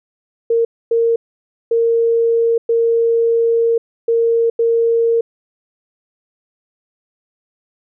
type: tone bursts at uneven times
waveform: sine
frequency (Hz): 461.6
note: A#4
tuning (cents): -17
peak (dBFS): -11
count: 6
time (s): 0.5-0.65 / 0.91-1.16 / 1.71-2.58 / 2.69-3.78 / 4.08-4.5 / 4.59-5.21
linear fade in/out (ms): 5
effects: none